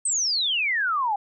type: exponential sweep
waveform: sine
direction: down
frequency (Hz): 8520 to 784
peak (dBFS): -21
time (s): 0.05-1.16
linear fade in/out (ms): 5
effects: none